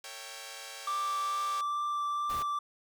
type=chord; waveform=5% pulse; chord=A# diminished seventh; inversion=none; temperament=equal with one note detuned; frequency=454.2 / 554.4 / 659.3 / 784 Hz; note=A#4 / C#5 / E5 / G5; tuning=-45 / 0 / 0 / 0 cents; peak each=-40 / -35 / -40 / -34 dBFS; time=0.04-1.61 s; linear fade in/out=2 ms
type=tone with vibrato; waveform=triangle; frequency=1174.7 Hz; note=D6; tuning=in tune; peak=-28 dBFS; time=0.87-2.59 s; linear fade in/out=5 ms; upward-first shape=triangle; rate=2.3 Hz; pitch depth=9 cents each way
type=noise; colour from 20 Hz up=pink; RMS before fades=-43 dBFS; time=2.29-2.43 s; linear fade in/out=10 ms
effects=none